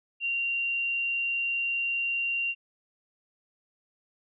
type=tone; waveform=sine; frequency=2765 Hz; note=F7; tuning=18 cents flat; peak=-26 dBFS; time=0.2-2.55 s; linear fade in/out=50 ms; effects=none